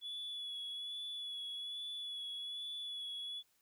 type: tone with vibrato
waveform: sine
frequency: 3406 Hz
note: G#7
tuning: 43 cents sharp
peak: -39 dBFS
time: 0.01-3.43 s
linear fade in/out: 50 ms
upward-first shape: sine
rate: 1.2 Hz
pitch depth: 23 cents each way
effects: tanh soft clip ceiling -39 dBFS + white hiss -75 dBFS RMS until 3.61 s